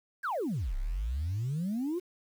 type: exponential two-way sweep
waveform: sine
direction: down then up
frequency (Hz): 1716 to 30.78 to 373.6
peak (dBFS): -28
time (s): 0.23-2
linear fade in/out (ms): 20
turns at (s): 0.76
effects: tanh soft clip ceiling -27 dBFS + 9-bit